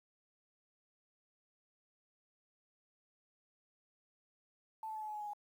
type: tone with pitch steps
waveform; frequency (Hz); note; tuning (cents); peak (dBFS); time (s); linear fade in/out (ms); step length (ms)
sine; 880 / 872.4 / 864.9 / 857.4 / 850 / 842.7 / 835.4 / 828.2; A5 / A5 / A5 / A5 / G#5 / G#5 / G#5 / G#5; 0 / -15 / -30 / -45 / +40 / +25 / +10 / -5; -40; 4.83-5.334; 2; 63
effects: 11-bit